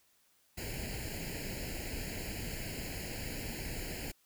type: noise with comb filter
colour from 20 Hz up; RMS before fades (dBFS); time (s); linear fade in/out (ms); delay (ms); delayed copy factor
pink; -40; 0.57-4.12; 10; 0.42; +0.9
effects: white hiss -70 dBFS RMS until 4.25 s